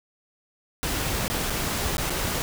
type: noise with dropouts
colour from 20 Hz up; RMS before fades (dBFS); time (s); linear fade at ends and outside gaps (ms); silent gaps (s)
pink; -27; 0.83-2.42; 0; 1.28-1.3 / 1.499-1.504 / 1.969-1.981 / 2.098-2.104
effects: none